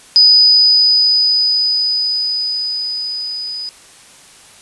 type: tone with level ramp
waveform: sine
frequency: 4978 Hz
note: D#8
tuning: in tune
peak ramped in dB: -4 to -22 dBFS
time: 0.16-3.69 s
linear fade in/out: 0 ms
effects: white hiss -42 dBFS RMS until 4.61 s + resampled to 24000 Hz